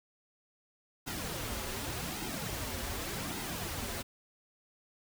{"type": "noise with flanger", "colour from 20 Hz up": "pink", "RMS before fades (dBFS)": -38, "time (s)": [1.06, 4.03], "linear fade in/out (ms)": 20, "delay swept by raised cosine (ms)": [1.7, 6.6], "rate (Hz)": 0.86, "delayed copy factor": -0.65, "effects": []}